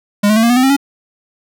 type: tone with pitch steps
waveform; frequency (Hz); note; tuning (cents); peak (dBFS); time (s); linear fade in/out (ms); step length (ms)
square; 204.8 / 214.1 / 223.9 / 234 / 244.7 / 255.8 / 267.4 / 279.6; G#3 / A3 / A3 / A#3 / B3 / C4 / C4 / C#4; -24 / -47 / +30 / +7 / -16 / -39 / +38 / +15; -9; 0.23-0.766; 10; 67
effects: none